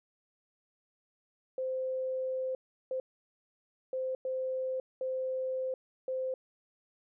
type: tone bursts at uneven times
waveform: sine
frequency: 519 Hz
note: C5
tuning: 14 cents flat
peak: -31 dBFS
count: 6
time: 1.58-2.55 / 2.91-3 / 3.93-4.15 / 4.25-4.8 / 5.01-5.74 / 6.08-6.34 s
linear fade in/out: 2 ms
effects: none